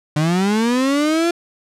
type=linear sweep; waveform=35% pulse; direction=up; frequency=146.83 to 347.1 Hz; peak=-13 dBFS; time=0.16-1.31 s; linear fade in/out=5 ms; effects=low-pass 9000 Hz 12 dB/octave

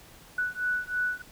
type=beating tone pair; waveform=sine; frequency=1479 / 1482.1 Hz; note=F#6 / F#6; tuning=-1 / +2 cents; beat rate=3.1 Hz; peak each=-30 dBFS; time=0.38-1.22 s; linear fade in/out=5 ms; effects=pink hiss -52 dBFS RMS until 1.31 s

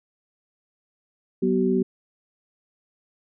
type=tone cluster; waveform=sine; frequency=187.7 / 245.4 / 380.5 Hz; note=F#3 / B3 / F#4; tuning=+25 / -11 / +48 cents; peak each=-24 / -23 / -22 dBFS; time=1.42-1.83 s; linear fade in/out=10 ms; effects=none

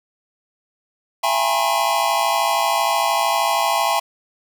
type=tone cluster; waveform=square; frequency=673 / 795 / 848 / 965 / 1074 Hz; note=E5 / G5 / G#5 / B5 / C6; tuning=+36 / +24 / +36 / -40 / +45 cents; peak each=-24 dBFS; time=1.23-4 s; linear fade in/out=10 ms; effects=none

